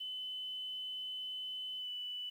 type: tone with pitch glide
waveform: sine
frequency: 3023 to 2978 Hz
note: F#7 to F#7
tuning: +36 to +11 cents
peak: -39 dBFS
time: 0-2.3 s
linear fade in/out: 10 ms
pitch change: -25 cents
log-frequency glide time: 1.78-1.89 s
effects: 11-bit